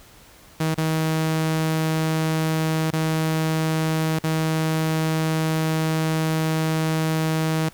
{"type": "tone with dropouts", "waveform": "sawtooth", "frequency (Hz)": 158.9, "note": "D#3", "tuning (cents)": 37, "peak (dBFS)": -16, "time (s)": [0.6, 7.69], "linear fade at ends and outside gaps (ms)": 5, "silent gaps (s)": [[0.744, 0.778], [2.907, 2.931], [4.19, 4.238]], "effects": ["pink hiss -49 dBFS RMS until 7.73 s"]}